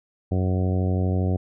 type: harmonic tone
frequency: 92.5 Hz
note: F#2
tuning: in tune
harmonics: 1 / 2 / 3 / 4 / 5 / 6 / 7 / 8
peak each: -21 / -27 / -31 / -33 / -35 / -37 / -38 / -39 dBFS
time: 0.31-1.37 s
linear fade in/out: 10 ms
effects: none